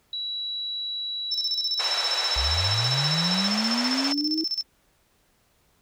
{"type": "tone", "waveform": "sine", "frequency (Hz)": 3915, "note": "B7", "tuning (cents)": -16, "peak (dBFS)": -28, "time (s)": [0.13, 3.47], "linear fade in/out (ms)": 2}
{"type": "tone with tremolo", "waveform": "sine", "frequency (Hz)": 5320, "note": "E8", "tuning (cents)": 15, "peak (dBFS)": -23, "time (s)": [1.31, 4.63], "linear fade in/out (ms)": 10, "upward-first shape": "square", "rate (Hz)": 15, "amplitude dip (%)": 80}
{"type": "band-pass noise", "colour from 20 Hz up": "pink", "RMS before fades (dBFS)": -31, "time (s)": [1.79, 4.13], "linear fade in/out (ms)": 10, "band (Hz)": [580, 6600], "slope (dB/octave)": 24}
{"type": "linear sweep", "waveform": "sine", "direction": "up", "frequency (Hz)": [58.8, 323.6], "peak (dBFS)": -25, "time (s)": [2.36, 4.44], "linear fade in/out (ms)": 5}
{"effects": ["pink hiss -65 dBFS RMS until 5.81 s"]}